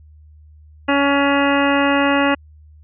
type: harmonic tone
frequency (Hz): 281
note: C#4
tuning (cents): +24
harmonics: 1 / 2 / 3 / 4 / 5 / 6 / 7 / 9 / 10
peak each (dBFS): -17 / -20 / -22 / -23 / -24 / -25 / -25 / -27 / -27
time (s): 0.88-2.35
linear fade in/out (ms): 10
effects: added 76 Hz sine -42 dBFS peak until 2.83 s